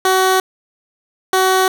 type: tone pair in turn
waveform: 15% pulse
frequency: 376.2 / 376.2 Hz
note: F#4 / F#4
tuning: +29 / +29 cents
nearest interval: unison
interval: 0 cents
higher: neither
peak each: -5 dBFS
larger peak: neither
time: 0.05-0.4 / 1.33-1.68 s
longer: neither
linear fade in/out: 2 ms
effects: none